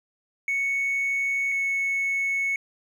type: tone pair in turn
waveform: triangle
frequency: 2217 / 2206 Hz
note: C#7 / C#7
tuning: 0 / -9 cents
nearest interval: unison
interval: 9 cents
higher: first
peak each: -20 dBFS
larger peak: neither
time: 0.48-1.52 / 1.52-2.56 s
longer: neither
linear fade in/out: 2 ms
effects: tanh soft clip ceiling -18 dBFS